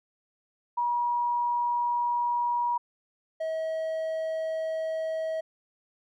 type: tone pair in turn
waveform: sine / triangle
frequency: 960 / 640.7 Hz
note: B5 / E5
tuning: -49 / -49 cents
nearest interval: perfect fifth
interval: 700 cents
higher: first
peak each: -24 / -26 dBFS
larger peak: first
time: 0.77-2.78 / 3.4-5.41 s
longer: neither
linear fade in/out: 10 ms
effects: none